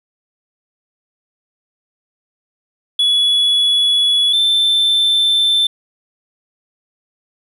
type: tone pair in turn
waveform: sine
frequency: 3394 / 3546 Hz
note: G#7 / A7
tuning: +37 / +13 cents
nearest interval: minor second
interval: 76 cents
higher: second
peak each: -8 dBFS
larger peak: neither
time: 2.99-4.33 / 4.33-5.67 s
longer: neither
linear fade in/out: 5 ms
effects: tanh soft clip ceiling -10 dBFS + 8-bit